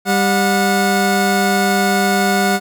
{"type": "tone pair together", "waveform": "25% pulse", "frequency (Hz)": [197.4, 727.8], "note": ["G3", "F#5"], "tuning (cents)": [12, -29], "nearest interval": "octave + major seventh", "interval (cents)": 2259, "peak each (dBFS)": -12, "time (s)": [0.05, 2.6], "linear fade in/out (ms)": 50, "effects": []}